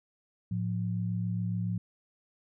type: tone pair together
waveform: sine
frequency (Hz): 110 / 177.18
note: A2 / F3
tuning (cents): 0 / +25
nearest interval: minor sixth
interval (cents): 825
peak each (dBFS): -31 / -32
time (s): 0.51-1.78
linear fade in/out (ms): 5
effects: none